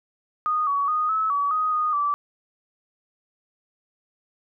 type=tone with pitch steps; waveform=sine; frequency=1235 / 1128 / 1238 / 1297 / 1139 / 1251 / 1235 / 1160 Hz; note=D#6 / C#6 / D#6 / E6 / C#6 / D#6 / D#6 / D6; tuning=-13 / +30 / -9 / -28 / +47 / +9 / -13 / -22 cents; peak=-20 dBFS; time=0.46-2.14 s; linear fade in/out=0 ms; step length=210 ms; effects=none